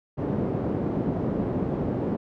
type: band-pass noise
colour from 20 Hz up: pink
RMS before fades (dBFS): -27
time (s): 0.17-2.17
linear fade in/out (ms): 20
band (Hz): 140 to 420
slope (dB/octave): 12
effects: none